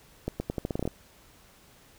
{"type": "accelerating click train", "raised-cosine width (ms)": 2, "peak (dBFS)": -16, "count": 11, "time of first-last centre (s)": [0.28, 0.876], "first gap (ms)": 120, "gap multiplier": 0.83, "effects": ["pink hiss -57 dBFS RMS until 1.98 s"]}